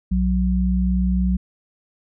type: tone pair together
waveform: sine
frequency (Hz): 61.59 / 185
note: B1 / F#3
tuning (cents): -4 / 0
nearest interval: octave + perfect fifth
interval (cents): 1904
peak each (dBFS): -19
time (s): 0.11-1.37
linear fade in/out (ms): 10
effects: none